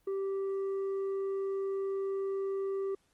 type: tone with tanh clipping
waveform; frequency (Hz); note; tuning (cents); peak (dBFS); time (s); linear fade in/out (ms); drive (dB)
sine; 390; G4; -9; -32; 0.07-2.95; 5; 4
effects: pink hiss -72 dBFS RMS until 3.13 s + Opus 24 kbps